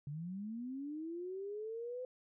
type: linear sweep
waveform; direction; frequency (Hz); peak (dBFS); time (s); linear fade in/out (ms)
sine; up; 138.59 to 511; -40; 0.07-2.05; 2
effects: none